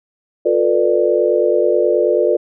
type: chord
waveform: sine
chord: B half-diminished seventh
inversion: second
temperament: just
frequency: 355.6 / 444.5 / 493.9 / 592.7 Hz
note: F4 / A4 / B4 / D5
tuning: +31 / +18 / 0 / +16 cents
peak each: -17 dBFS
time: 0.45-2.37 s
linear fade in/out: 10 ms
effects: none